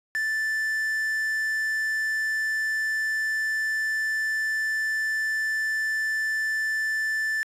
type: tone with quantisation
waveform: triangle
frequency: 1760 Hz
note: A6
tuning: in tune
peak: -22 dBFS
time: 0.15-7.43 s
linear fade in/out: 0 ms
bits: 7
effects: resampled to 32000 Hz